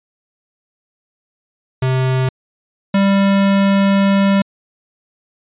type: tone pair in turn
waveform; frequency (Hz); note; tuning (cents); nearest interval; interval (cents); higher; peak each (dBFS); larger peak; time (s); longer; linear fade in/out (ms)
square; 130 / 197.03; C3 / G3; -11 / +9; perfect fifth; 720; second; -14 / -11; second; 1.82-2.29 / 2.94-4.42; second; 5
effects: resampled to 8000 Hz